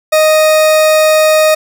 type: tone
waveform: 40% pulse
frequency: 622.3 Hz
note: D#5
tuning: in tune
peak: -5 dBFS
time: 0.12-1.55 s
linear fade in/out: 10 ms
effects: none